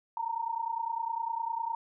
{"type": "tone pair together", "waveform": "sine", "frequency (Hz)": [908.1, 938], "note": ["A#5", "A#5"], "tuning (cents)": [-46, 11], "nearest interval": "minor second", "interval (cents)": 57, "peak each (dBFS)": [-33, -34], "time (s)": [0.17, 1.75], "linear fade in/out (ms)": 2, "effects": []}